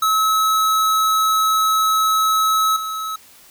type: tone with level steps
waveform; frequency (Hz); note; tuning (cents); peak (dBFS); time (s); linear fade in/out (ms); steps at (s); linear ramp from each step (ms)
square; 1292; E6; -35; -15 / -24; 0.02-3.16; 5; 2.76; 5
effects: white hiss -47 dBFS RMS until 3.5 s